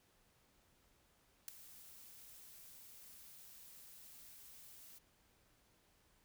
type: noise with ADSR envelope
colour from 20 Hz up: blue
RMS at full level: -40 dBFS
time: 1.48-4.99 s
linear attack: 3 ms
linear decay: 7 ms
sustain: -18 dB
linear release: 14 ms
effects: pink hiss -73 dBFS RMS until 6.24 s